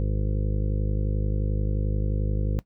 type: harmonic tone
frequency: 51.4 Hz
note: G#1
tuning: 17 cents flat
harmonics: 1 / 2 / 3 / 4 / 6 / 7 / 8 / 9 / 10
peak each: -24 / -28 / -34 / -36 / -40 / -43 / -44 / -41 / -42 dBFS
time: 0-2.59 s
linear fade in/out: 0 ms
effects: noise-tail reverb RT60 0.1 s tail -18 dB re dry